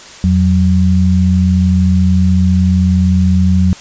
sine tone pair together, 85.66 / 184.9 Hz, F2 / F#3, -33 / -1 cents, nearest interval octave + minor second, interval 1332 cents, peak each -10 dBFS, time 0.24-3.73 s, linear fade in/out 0 ms, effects white hiss -34 dBFS RMS until 3.8 s + resampled to 16000 Hz

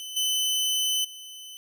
sawtooth tone with level steps, 3030 Hz, F#7, 40 cents sharp, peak -32 / -20 / -37 dBFS, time 0-1.57 s, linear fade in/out 0 ms, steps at 0.16 / 1.04 s, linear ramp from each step 10 ms, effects none

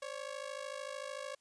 sawtooth ring-modulated tone, 554.4 Hz, C#5, in tune, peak -34 dBFS, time 0.02-1.35 s, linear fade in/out 0 ms, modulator 26.7 Hz, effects white hiss -75 dBFS RMS until 1.4 s + resampled to 22050 Hz

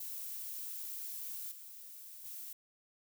violet noise with level steps, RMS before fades -43 / -51 / -46 dBFS, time 0-2.53 s, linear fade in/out 5 ms, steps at 1.51 / 2.24 s, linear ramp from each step 10 ms, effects none

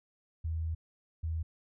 sine tone bursts at uneven times, 80.9 Hz, E2, 32 cents flat, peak -31 dBFS, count 2, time 0.44-0.75 / 1.23-1.43 s, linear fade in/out 10 ms, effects none

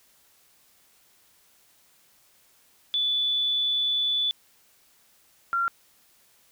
sine tone pair in turn, 3470 / 1377.1 Hz, A7 / F6, -25 / -25 cents, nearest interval octave + major third, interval 1600 cents, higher first, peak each -22 dBFS, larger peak neither, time 2.94-4.31 / 5.53-5.68 s, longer first, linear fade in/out 0 ms, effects white hiss -61 dBFS RMS until 6.51 s

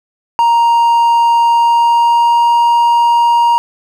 triangle tone with pitch glide, 935 to 942 Hz, A#5 to A#5, +5 to +18 cents, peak -5 dBFS, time 0.39-3.58 s, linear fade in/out 0 ms, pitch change +13 cents, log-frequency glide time 1.45-2.52 s, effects none

